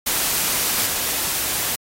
white noise with level steps, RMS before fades -20 / -23 dBFS, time 0.06-1.76 s, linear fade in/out 10 ms, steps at 0.86 s, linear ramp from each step 2 ms, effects AAC 48 kbps

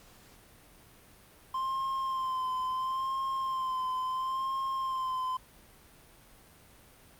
triangle tone with vibrato, 1046.5 Hz, C6, in tune, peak -28 dBFS, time 1.54-5.37 s, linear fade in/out 5 ms, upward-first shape sine, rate 0.73 Hz, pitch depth 35 cents each way, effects pink hiss -57 dBFS RMS until 7.19 s + Opus 48 kbps

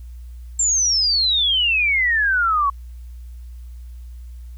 sine exponential sweep, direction down, 7459 to 1095 Hz, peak -15 dBFS, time 0.59-2.7 s, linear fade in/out 5 ms, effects added 60 Hz sine -33 dBFS peak until 4.57 s + white hiss -60 dBFS RMS until 4.57 s

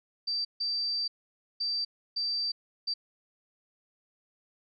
sine tone bursts at uneven times, 4665 Hz, D8, 12 cents flat, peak -28 dBFS, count 5, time 0.27-0.45 / 0.6-1.08 / 1.6-1.85 / 2.16-2.52 / 2.87-2.94 s, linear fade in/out 10 ms, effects none

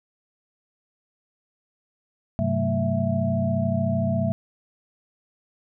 sine tone cluster, 100.3 / 132.6 / 189.6 / 223.4 / 660 Hz, G2 / C3 / F#3 / A3 / E5, +40 / +23 / +43 / +27 / +2 cents, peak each -27 dBFS, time 2.39-4.32 s, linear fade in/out 0 ms, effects none

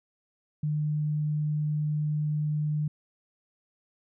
sine tone, 150.8 Hz, D3, 46 cents sharp, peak -25 dBFS, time 0.63-2.88 s, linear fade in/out 5 ms, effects none

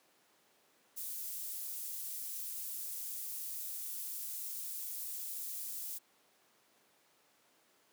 pink high-pass noise, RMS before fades -42 dBFS, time 0.96-5.99 s, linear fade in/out 20 ms, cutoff 12000 Hz, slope 12 dB/octave, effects pink hiss -69 dBFS RMS until 7.92 s + high-pass 300 Hz 12 dB/octave

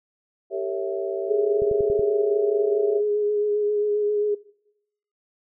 sine chord, G diminished seventh, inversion none, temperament equal with one note detuned, 392 / 455.8 / 554.4 / 659.3 Hz, G4 / Bb4 / Db5 / Fb5, 0 / -39 / 0 / 0 cents, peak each -27 / -32 / -32 / -30 dBFS, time 0.5-3.02 s, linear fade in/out 50 ms
sine tone with vibrato, 416.8 Hz, G#4, 6 cents sharp, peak -19 dBFS, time 1.29-4.35 s, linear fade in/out 10 ms, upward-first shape sine, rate 7.5 Hz, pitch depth 18 cents each way
click train, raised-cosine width 5 ms, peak -23 dBFS, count 5, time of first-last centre 1.62-1.994 s, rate 10.7 Hz
effects noise-tail reverb RT60 0.8 s tail -21 dB re dry

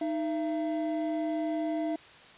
triangle tone pair together, 311.1 / 673 Hz, D#4 / E5, 0 / +36 cents, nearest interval octave + minor second, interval 1336 cents, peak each -28 / -31 dBFS, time 0.01-1.96 s, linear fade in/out 5 ms, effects white hiss -52 dBFS RMS until 2.37 s + resampled to 8000 Hz

